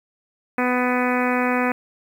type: harmonic tone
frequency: 249.1 Hz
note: B3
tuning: 15 cents sharp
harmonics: 1 / 2 / 3 / 4 / 5 / 6 / 7 / 8 / 9 / 10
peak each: -22 / -25 / -27 / -28 / -29 / -30 / -30 / -31 / -32 / -32 dBFS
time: 0.58-1.72 s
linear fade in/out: 2 ms
effects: 8-bit